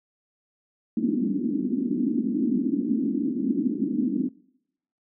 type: band-pass noise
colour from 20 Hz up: pink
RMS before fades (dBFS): -25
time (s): 0.97-4.29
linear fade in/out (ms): 5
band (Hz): 220 to 300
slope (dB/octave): 48
effects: noise-tail reverb RT60 0.8 s tail -24 dB re dry